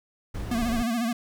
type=noise; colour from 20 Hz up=brown; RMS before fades=-32 dBFS; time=0.34-0.83 s; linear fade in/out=10 ms
type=tone with vibrato; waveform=square; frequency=233.1 Hz; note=A#3; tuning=in tune; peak=-25 dBFS; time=0.51-1.13 s; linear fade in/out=5 ms; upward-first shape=sine; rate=14 Hz; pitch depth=85 cents each way
effects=none

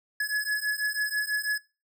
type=beating tone pair; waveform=square; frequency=1695 / 1701.1 Hz; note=G#6 / G#6; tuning=+35 / +41 cents; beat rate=6.1 Hz; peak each=-30 dBFS; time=0.2-1.58 s; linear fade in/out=5 ms; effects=noise-tail reverb RT60 0.3 s tail -21 dB re dry

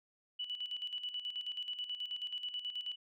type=tone with tremolo; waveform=sine; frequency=2960 Hz; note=F#7; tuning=in tune; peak=-36 dBFS; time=0.39-2.96 s; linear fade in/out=10 ms; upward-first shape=square; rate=9.3 Hz; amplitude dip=65%; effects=none

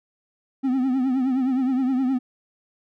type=tone with vibrato; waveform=triangle; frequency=259.8 Hz; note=C4; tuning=12 cents flat; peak=-17 dBFS; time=0.63-2.19 s; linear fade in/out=20 ms; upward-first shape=triangle; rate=9.6 Hz; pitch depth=97 cents each way; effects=none

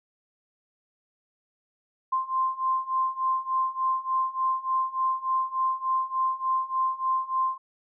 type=beating tone pair; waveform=sine; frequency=1045 / 1048.4 Hz; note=C6 / C6; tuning=-2 / +3 cents; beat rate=3.4 Hz; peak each=-28 / -26 dBFS; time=2.12-7.58 s; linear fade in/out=10 ms; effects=none

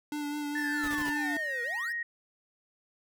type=tone with vibrato; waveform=square; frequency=293.7 Hz; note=D4; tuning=in tune; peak=-33 dBFS; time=0.12-1.37 s; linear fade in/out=2 ms; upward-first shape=sine; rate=4.9 Hz; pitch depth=22 cents each way
type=tone with pitch glide; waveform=sine; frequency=1760 to 1875.5 Hz; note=A6 to A#6; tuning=0 to +10 cents; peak=-31 dBFS; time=0.55-2.03 s; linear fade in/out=5 ms; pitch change=+110 cents; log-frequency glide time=1.05-1.53 s
type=exponential two-way sweep; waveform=square; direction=down then up; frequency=1879 to 470 to 1879 Hz; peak=-40 dBFS; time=0.57-1.93 s; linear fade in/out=10 ms; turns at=1.63 s
type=noise bursts; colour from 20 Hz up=pink; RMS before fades=-41 dBFS; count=4; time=0.83-1.099 s; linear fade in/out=5 ms; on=50 ms; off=23 ms
effects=none

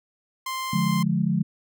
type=tone; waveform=sawtooth; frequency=1046.5 Hz; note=C6; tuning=in tune; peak=-24 dBFS; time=0.46-1.03 s; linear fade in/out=5 ms
type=chord; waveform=sine; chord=D diminished; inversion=none; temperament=just; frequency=146.83 / 176.2 / 211.4 Hz; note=D3 / F3 / Ab3; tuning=0 / +16 / +31 cents; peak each=-26 / -23 / -25 dBFS; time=0.73-1.43 s; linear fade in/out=5 ms
effects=none

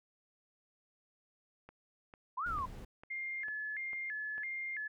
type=click train; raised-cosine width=0.5 ms; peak=-37 dBFS; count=7; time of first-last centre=1.69-4.381 s; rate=2.23 Hz
type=linear two-way sweep; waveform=sine; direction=up then down; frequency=943 to 1469 to 988 Hz; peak=-34 dBFS; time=2.37-2.66 s; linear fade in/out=10 ms; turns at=2.46 s
type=noise; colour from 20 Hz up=brown; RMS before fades=-46 dBFS; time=2.46-2.85 s; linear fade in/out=5 ms
type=tone with vibrato; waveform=sine; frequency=1905 Hz; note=A#6; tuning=37 cents sharp; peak=-37 dBFS; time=3.1-4.88 s; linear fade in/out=10 ms; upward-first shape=square; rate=1.5 Hz; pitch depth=180 cents each way
effects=none

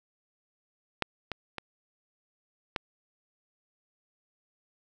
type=clicks; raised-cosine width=0.3 ms; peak=-10 / -17 / -19 / -13 dBFS; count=4; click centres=1.023 / 1.317 / 1.583 / 2.762 s; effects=none

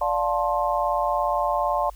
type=chord; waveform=sine; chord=D minor seventh; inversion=none; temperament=just; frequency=587.3 / 704.8 / 881 / 1057.2 Hz; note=D5 / F5 / A5 / C6; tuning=0 / +16 / +2 / +18 cents; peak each=-26 dBFS; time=0.01-1.9 s; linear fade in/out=5 ms; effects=added 50 Hz sine -41 dBFS peak until 1.95 s + white hiss -56 dBFS RMS until 1.95 s

